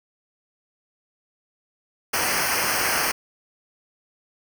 pink noise with comb filter, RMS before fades -23 dBFS, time 2.13-3.12 s, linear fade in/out 10 ms, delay 0.27 ms, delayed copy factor -0.95, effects none

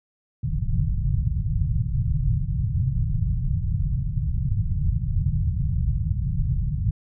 white low-pass noise, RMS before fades -23 dBFS, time 0.43-6.91 s, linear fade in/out 2 ms, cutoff 150 Hz, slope 48 dB/octave, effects none

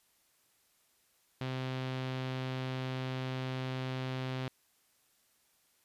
sawtooth tone with low-pass filter, 129.9 Hz, C3, 12 cents flat, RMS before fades -37 dBFS, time 1.41-4.48 s, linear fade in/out 2 ms, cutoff 3600 Hz, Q 1.7, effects white hiss -71 dBFS RMS until 5.84 s + resampled to 32000 Hz

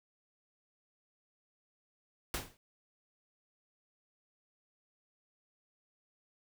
pink noise with exponential decay, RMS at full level -32 dBFS, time 2.34-2.57 s, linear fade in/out 1 ms, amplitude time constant 49 ms, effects none

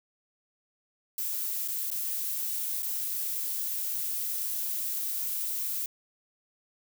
violet noise with dropouts, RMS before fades -32 dBFS, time 1.18-5.86 s, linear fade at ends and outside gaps 2 ms, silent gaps 1.678-1.683 / 1.904-1.914 / 2.824-2.829 s, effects none

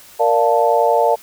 sine chord, Bb major seventh, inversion none, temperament equal, 466.2 / 587.3 / 698.5 / 880 Hz, Bb4 / D5 / F5 / A5, 0 / 0 / 0 / 0 cents, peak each -17 dBFS, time 0.19-1.16 s, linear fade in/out 20 ms, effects white hiss -43 dBFS RMS until 1.22 s

